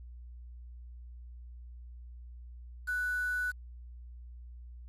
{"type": "tone with quantisation", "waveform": "sine", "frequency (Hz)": 1483, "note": "F#6", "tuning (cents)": 4, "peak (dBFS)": -30, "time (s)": [2.87, 3.52], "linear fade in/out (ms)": 20, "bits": 8, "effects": ["added 60 Hz sine -45 dBFS peak until 4.88 s", "resampled to 32000 Hz"]}